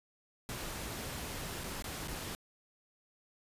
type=noise with dropouts; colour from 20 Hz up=pink; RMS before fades=-41 dBFS; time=0.49-2.35 s; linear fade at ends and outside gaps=0 ms; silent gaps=1.637-1.641 / 1.823-1.842 / 2.075-2.082 s; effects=resampled to 32000 Hz